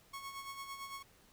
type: tone with tremolo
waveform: sawtooth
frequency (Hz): 1101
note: C#6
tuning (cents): -12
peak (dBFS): -38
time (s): 0.13-1.03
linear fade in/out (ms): 10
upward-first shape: sine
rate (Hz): 8.9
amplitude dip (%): 55
effects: pink hiss -65 dBFS RMS until 1.32 s